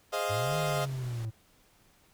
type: chord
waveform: 30% pulse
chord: F minor seventh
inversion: first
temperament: equal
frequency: 415.3 / 523.3 / 622.3 / 698.5 Hz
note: Ab4 / C5 / Eb5 / F5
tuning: 0 / 0 / 0 / 0 cents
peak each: -35 / -34 / -30 / -32 dBFS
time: 0.12-0.86 s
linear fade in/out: 20 ms
type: linear two-way sweep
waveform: triangle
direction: up then down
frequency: 96.5 to 155.56 to 108.5 Hz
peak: -30 dBFS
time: 0.29-1.31 s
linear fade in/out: 20 ms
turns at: 0.57 s
type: low-pass noise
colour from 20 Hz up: pink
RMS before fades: -49 dBFS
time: 0.46-1.25 s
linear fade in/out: 0 ms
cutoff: 11000 Hz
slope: 12 dB/octave
effects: pink hiss -64 dBFS RMS until 2.13 s